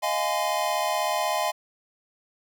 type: chord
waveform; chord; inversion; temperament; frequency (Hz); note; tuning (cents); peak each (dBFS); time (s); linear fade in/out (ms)
square; F minor seventh; third; equal with one note detuned; 622.3 / 698.5 / 830.6 / 1023.2; Eb5 / F5 / Ab5 / C6; 0 / 0 / 0 / -39; -30; 0.02-1.52; 20
effects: none